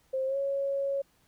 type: tone with pitch glide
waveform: sine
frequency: 527 to 553.2 Hz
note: C5 to C#5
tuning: +12 to -4 cents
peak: -27 dBFS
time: 0.13-1.02 s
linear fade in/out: 10 ms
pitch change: +84 cents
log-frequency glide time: 0.26-0.37 s
effects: pink hiss -67 dBFS RMS until 1.27 s